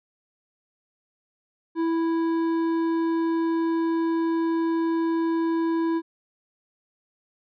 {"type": "tone with hard clipping", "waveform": "triangle", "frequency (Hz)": 329.6, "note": "E4", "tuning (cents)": 0, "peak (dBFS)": -23, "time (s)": [1.75, 6.02], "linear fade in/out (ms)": 50, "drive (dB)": 12, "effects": ["resampled to 11025 Hz"]}